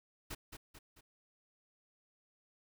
pink noise with echo, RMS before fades -43 dBFS, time 0.3-0.35 s, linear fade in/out 10 ms, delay 220 ms, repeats 3, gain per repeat -6 dB, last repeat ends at 1.01 s, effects none

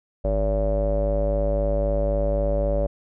square tone with low-pass filter, 51.91 Hz, G#1, in tune, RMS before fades -22 dBFS, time 0.24-2.87 s, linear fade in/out 10 ms, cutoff 580 Hz, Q 9.7, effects none

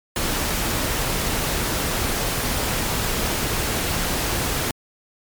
pink noise, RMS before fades -23 dBFS, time 0.16-4.71 s, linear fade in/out 2 ms, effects MP3 96 kbps

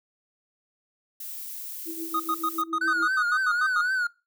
violet noise, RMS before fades -37 dBFS, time 1.2-2.62 s, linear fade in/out 5 ms
sine tone with tremolo, 328.3 Hz, E4, 7 cents flat, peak -30 dBFS, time 1.85-3.09 s, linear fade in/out 50 ms, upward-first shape triangle, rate 7.1 Hz, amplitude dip 80%
triangle tone bursts, 1244.5 Hz, D#6, in tune, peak -21 dBFS, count 12, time 2.14-3.814 s, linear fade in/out 5 ms, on 57 ms, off 90 ms
triangle tone with vibrato, 1480 Hz, F#6, in tune, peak -21 dBFS, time 2.81-4.07 s, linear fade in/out 5 ms, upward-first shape triangle, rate 3.8 Hz, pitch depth 94 cents each way
effects noise-tail reverb RT60 0.3 s tail -24 dB re dry

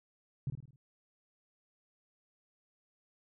sine tone with echo, 134.3 Hz, C3, 46 cents sharp, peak -31 dBFS, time 0.47-0.5 s, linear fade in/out 2 ms, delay 52 ms, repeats 5, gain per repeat -6 dB, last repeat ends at 0.76 s, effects none

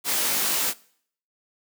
white noise with comb filter, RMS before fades -24 dBFS, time 0.04-0.74 s, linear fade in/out 50 ms, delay 18 ms, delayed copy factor +0.9, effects noise-tail reverb RT60 0.6 s tail -22 dB re dry + high-pass 200 Hz 12 dB/octave

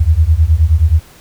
sine beating tone pair, 74.9 / 84.4 Hz, D2 / E2, +35 / +41 cents, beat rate 9.5 Hz, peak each -10 dBFS, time 0-1 s, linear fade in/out 10 ms, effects pink hiss -42 dBFS RMS until 1.2 s

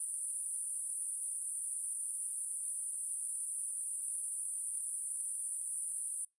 pink band-pass noise, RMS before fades -39 dBFS, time 0-6.25 s, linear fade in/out 5 ms, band 9100 to 10000 Hz, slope 96 dB/octave, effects noise-tail reverb RT60 0.2 s tail -25 dB re dry + resampled to 24000 Hz

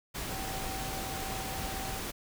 sine tone in noise, 770 Hz, G5, 31 cents flat, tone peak -41 dBFS, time 0.29-2 s, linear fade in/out 20 ms, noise pink, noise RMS -37 dBFS, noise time 0.14-2.12 s, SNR -7 dB, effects none

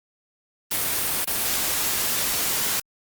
white noise with dropouts, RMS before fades -24 dBFS, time 0.71-2.8 s, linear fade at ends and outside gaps 5 ms, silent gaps 1.248-1.273 s, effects Opus 32 kbps

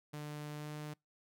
sawtooth tone with pitch glide, 149.1 to 150.4 Hz, D3 to D3, +27 to +42 cents, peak -38 dBFS, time 0.13-0.94 s, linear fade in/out 10 ms, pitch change +15 cents, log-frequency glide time 0.56-0.67 s, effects noise-tail reverb RT60 0.2 s tail -26 dB re dry

